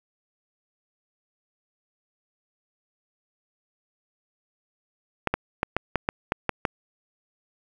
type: clicks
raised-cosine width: 0.5 ms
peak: -7 dBFS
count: 9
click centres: 5.273 / 5.34 / 5.631 / 5.766 / 5.957 / 6.089 / 6.321 / 6.493 / 6.652 s
effects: 7-bit